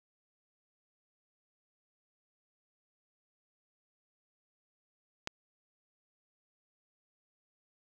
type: click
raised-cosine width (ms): 0.2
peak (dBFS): -17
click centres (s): 5.274
effects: none